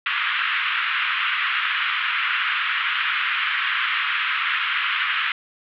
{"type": "band-pass noise", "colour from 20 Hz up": "pink", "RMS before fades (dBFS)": -23, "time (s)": [0.06, 5.32], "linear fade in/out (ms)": 2, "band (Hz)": [1200, 3200], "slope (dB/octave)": 48, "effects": []}